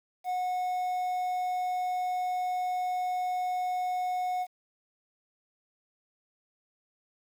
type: tone with quantisation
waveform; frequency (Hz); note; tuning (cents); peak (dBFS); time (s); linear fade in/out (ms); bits
triangle; 730; F#5; -24; -26; 0.24-4.47; 50; 9
effects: none